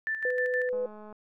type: tone with tremolo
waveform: sine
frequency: 1767 Hz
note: A6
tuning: 7 cents sharp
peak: -27 dBFS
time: 0.07-0.69 s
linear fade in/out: 0 ms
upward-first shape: square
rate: 6.4 Hz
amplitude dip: 55%
type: tone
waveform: sine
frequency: 500 Hz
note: B4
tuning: 21 cents sharp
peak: -27 dBFS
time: 0.25-0.86 s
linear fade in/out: 2 ms
type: click train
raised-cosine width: 1 ms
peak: -34 dBFS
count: 85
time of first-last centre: 0.73-1.126 s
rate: 212 Hz
effects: none